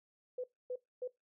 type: tone bursts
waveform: sine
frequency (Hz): 501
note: B4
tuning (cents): +25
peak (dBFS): -36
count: 3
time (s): 0.38-1.077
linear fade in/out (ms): 5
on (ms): 59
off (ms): 260
effects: noise-tail reverb RT60 0.2 s tail -21 dB re dry